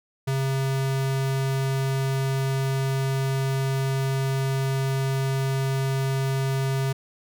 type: tone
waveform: square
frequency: 134.6 Hz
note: C3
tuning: 49 cents sharp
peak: -23 dBFS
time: 0.27-6.93 s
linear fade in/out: 10 ms
effects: none